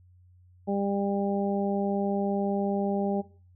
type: harmonic tone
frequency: 199.4 Hz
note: G3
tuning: 30 cents sharp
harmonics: 1 / 2 / 3 / 4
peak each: -28 / -31 / -33 / -34 dBFS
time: 0.67-3.22 s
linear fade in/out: 20 ms
effects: noise-tail reverb RT60 0.4 s tail -18 dB re dry + added 90 Hz sine -54 dBFS peak until 3.55 s